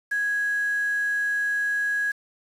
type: tone with quantisation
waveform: sine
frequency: 1660 Hz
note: G#6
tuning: 1 cent flat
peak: -22 dBFS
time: 0.11-2.12 s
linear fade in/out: 10 ms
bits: 7
effects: resampled to 32000 Hz